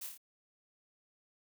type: noise with echo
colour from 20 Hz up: blue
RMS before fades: -43 dBFS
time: 0.01-0.07 s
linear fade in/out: 10 ms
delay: 27 ms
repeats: 4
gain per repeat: -3 dB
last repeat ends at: 0.178 s
effects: none